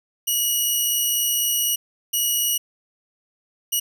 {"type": "tone bursts at uneven times", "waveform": "10% pulse", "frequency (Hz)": 2909, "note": "F#7", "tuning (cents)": -30, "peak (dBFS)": -11, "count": 3, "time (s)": [[0.27, 1.76], [2.13, 2.58], [3.72, 3.8]], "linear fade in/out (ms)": 10, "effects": []}